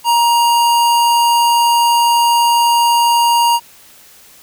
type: tone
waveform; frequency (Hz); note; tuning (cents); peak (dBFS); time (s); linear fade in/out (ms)
square; 942; A#5; +18; -10; 0.04-3.6; 50
effects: white hiss -43 dBFS RMS until 4.42 s